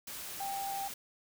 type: tone in noise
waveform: sine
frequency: 789 Hz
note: G5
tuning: 11 cents sharp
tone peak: -35 dBFS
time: 0.4-0.88 s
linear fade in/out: 5 ms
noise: white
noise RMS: -43 dBFS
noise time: 0.07-0.94 s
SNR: +5 dB
effects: none